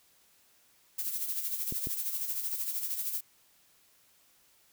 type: noise with tremolo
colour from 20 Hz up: violet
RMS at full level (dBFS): -32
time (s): 0.98-3.21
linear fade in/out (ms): 10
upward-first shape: sine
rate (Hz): 13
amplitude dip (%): 55
type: clicks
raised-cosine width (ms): 3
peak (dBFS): -25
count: 2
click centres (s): 1.724 / 1.871
effects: white hiss -65 dBFS RMS until 4.72 s